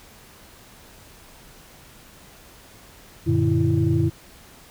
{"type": "tone cluster", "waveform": "sine", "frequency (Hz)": [95.2, 118.1, 149.1, 331.9], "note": ["F#2", "A#2", "D3", "E4"], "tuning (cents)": [50, 23, 27, 12], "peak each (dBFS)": -22, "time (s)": [3.26, 4.1], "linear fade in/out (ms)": 20, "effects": ["tanh soft clip ceiling -8 dBFS", "pink hiss -48 dBFS RMS until 4.7 s"]}